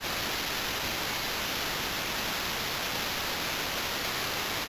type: noise with sample-and-hold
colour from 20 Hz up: white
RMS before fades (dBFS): -32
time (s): 0-4.68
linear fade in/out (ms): 50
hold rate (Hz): 8820
effects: resampled to 32000 Hz